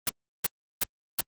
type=noise bursts; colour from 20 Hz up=white; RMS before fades=-25 dBFS; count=4; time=0.07-1.208 s; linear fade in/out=2 ms; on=22 ms; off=350 ms; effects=Opus 32 kbps